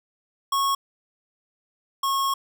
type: tone pair in turn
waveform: square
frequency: 1100 / 1091.1 Hz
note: C#6 / C#6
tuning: -14 / -28 cents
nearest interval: unison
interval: 14 cents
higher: first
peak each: -21 / -22 dBFS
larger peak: first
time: 0.52-0.75 / 2.03-2.34 s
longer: second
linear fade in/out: 5 ms
effects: none